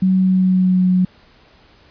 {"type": "tone with pitch glide", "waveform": "sine", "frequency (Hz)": [187.6, 183.32], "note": ["F#3", "F#3"], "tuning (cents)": [24, -16], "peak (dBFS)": -11, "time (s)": [0.02, 1.05], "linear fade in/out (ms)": 5, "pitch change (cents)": -40, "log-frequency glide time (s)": [0.15, 0.88], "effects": ["pink hiss -50 dBFS RMS until 1.9 s", "resampled to 11025 Hz"]}